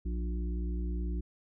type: harmonic tone with a mistuned harmonic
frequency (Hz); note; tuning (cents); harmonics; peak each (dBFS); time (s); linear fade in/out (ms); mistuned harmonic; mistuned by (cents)
59.1; A#1; +24; 1 / 3 / 5 / 6; -31 / -41 / -45 / -47; 0.05-1.21; 10; 3; +45
effects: none